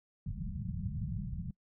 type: low-pass noise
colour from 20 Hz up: white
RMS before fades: -38 dBFS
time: 0.26-1.51 s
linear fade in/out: 5 ms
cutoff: 200 Hz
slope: 96 dB/octave
effects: noise-tail reverb RT60 0.1 s tail -24 dB re dry